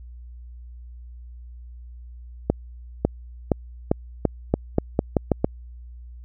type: accelerating click train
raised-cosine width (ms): 2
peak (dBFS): -4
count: 11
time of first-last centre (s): 2.5-5.445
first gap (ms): 550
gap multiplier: 0.85
effects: added 60 Hz sine -38 dBFS peak until 6.24 s